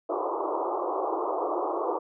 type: band-pass noise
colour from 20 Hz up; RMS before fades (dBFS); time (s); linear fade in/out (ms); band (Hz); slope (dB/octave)
pink; -29; 0.09-1.99; 10; 320 to 1200; 96
effects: none